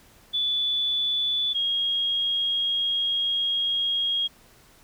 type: tone pair in turn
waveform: sine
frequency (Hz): 3465 / 3271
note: A7 / G#7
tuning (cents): -27 / -27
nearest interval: minor second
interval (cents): 100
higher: first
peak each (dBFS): -22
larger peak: neither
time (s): 0.33-1.54 / 1.54-4.28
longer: second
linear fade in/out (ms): 20
effects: pink hiss -55 dBFS RMS until 4.83 s